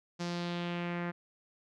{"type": "tone with low-pass filter sweep", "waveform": "sawtooth", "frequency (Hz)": 173.7, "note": "F3", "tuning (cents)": -9, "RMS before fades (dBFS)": -36, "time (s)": [0.19, 1.12], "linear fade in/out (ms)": 20, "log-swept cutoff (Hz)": [5700, 1800], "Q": 2.2, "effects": []}